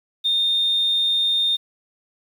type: tone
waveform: sine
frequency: 3647 Hz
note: A#7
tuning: 39 cents flat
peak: -16 dBFS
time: 0.24-1.57 s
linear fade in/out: 20 ms
effects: tanh soft clip ceiling -12 dBFS + 8-bit